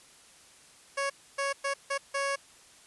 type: tone bursts at uneven times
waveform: 15% pulse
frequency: 554.4 Hz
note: C#5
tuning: in tune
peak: -22 dBFS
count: 5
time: 0.97-1.1 / 1.38-1.53 / 1.64-1.74 / 1.9-1.98 / 2.14-2.36 s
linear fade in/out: 10 ms
effects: white hiss -56 dBFS RMS until 2.86 s + resampled to 24000 Hz